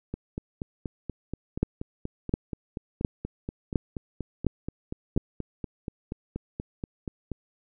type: two click trains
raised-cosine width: 3 ms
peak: -9 / -19 dBFS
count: 6 / 31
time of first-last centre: 1.63-5.176 / 0.14-7.317 s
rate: 1.41 / 4.18 Hz
effects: none